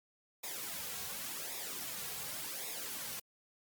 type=noise with flanger; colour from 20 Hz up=white; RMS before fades=-42 dBFS; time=0.43-3.2 s; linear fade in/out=10 ms; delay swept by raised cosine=0.66 to 3.36 ms; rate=0.89 Hz; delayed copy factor=-0.65; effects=Opus 48 kbps